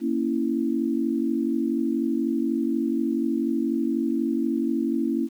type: chord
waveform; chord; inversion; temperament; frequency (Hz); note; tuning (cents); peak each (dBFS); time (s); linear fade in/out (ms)
sine; A# diminished; none; equal; 233.1 / 277.2 / 329.6; A#3 / C#4 / E4; 0 / 0 / 0; -26 / -26 / -26; 0-5.29; 50
effects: 9-bit